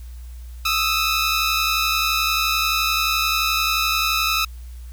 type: tone pair together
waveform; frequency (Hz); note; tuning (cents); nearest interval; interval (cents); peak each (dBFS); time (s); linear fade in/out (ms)
15% pulse; 1247 / 1318.5; D#6 / E6; +3 / 0; minor second; 97; -16 / -14; 0.65-4.45; 5
effects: added 60 Hz sine -33 dBFS peak until 4.92 s + white hiss -53 dBFS RMS until 4.92 s